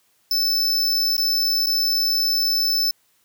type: tone with dropouts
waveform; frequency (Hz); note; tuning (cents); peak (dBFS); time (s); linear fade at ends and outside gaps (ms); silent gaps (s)
square; 5274; E8; 0; -18; 0.31-2.91; 2; 1.167-1.179 / 1.661-1.668
effects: white hiss -63 dBFS RMS until 3.24 s + high-pass 60 Hz 12 dB/octave